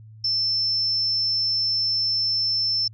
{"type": "tone", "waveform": "sine", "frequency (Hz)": 5320, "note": "E8", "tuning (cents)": 15, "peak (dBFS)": -20, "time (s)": [0.24, 2.88], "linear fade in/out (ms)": 5, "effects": ["added 109 Hz sine -42 dBFS peak until 2.93 s"]}